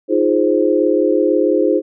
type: chord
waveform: sine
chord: F minor seventh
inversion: third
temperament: equal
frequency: 311.1 / 349.2 / 415.3 / 523.3 Hz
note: Eb4 / F4 / Ab4 / C5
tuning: 0 / 0 / 0 / 0 cents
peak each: -17 dBFS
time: 0.08-1.82 s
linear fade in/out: 50 ms
effects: none